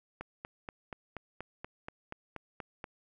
click train, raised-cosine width 0.5 ms, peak -25 dBFS, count 12, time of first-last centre 0.21-2.842 s, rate 4.18 Hz, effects none

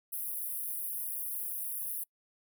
pink high-pass noise, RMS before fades -37 dBFS, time 0.12-2.04 s, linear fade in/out 10 ms, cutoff 10000 Hz, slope 96 dB/octave, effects noise-tail reverb RT60 0.1 s tail -26 dB re dry

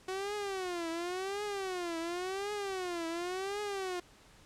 sawtooth tone with vibrato, 370 Hz, F#4, in tune, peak -31 dBFS, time 0.08-4 s, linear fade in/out 5 ms, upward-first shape triangle, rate 0.92 Hz, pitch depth 220 cents each way, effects pink hiss -60 dBFS RMS until 4.45 s + low-pass 9000 Hz 12 dB/octave

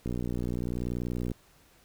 click train, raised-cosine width 3 ms, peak -20 dBFS, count 77, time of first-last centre 0.06-1.316 s, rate 60.5 Hz, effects pink hiss -61 dBFS RMS until 1.84 s

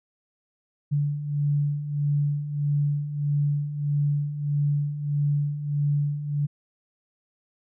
sine beating tone pair, 144 / 145.6 Hz, D3 / D3, -34 / -15 cents, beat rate 1.6 Hz, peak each -29 / -23 dBFS, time 0.91-6.47 s, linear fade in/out 20 ms, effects none

